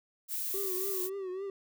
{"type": "noise", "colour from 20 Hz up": "violet", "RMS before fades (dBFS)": -35, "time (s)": [0.28, 1.1], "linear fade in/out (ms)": 50}
{"type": "tone with vibrato", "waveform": "triangle", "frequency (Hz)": 380.7, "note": "F#4", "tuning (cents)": 49, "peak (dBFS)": -33, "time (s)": [0.54, 1.5], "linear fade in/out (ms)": 2, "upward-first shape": "triangle", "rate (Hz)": 3.6, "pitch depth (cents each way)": 95}
{"effects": []}